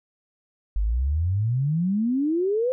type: exponential sweep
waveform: sine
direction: up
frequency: 47.56 to 523.3 Hz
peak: -20 dBFS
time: 0.76-2.72 s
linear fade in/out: 0 ms
effects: none